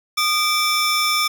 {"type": "tone cluster", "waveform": "square", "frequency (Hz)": [1225, 2322, 3495, 5340], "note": ["D#6", "D7", "A7", "E8"], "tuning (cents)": [-27, -20, -12, 22], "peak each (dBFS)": [-22, -23, -25, -23], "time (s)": [0.17, 1.28], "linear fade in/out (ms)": 10, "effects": []}